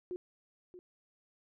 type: tone with echo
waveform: sine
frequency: 360.3 Hz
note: F#4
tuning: 46 cents flat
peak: -36 dBFS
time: 0.11-0.16 s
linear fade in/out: 0 ms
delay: 630 ms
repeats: 1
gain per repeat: -12 dB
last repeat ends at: 0.79 s
effects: none